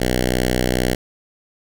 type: tone with notch filter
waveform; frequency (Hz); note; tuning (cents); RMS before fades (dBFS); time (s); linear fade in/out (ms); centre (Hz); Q
5% pulse; 62.3; B1; +16; -19; 0-0.95; 5; 970; 1.4
effects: none